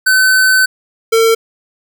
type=tone pair in turn; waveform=square; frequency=1521 / 452.2 Hz; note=F#6 / A4; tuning=+47 / +47 cents; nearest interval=octave + major sixth; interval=2100 cents; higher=first; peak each=-8 dBFS; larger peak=neither; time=0.06-0.66 / 1.12-1.35 s; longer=first; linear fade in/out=10 ms; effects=none